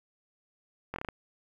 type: slowing click train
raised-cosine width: 0.5 ms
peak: -20 dBFS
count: 6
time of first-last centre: 0.94-1.087 s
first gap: 21 ms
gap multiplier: 1.17
effects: 9-bit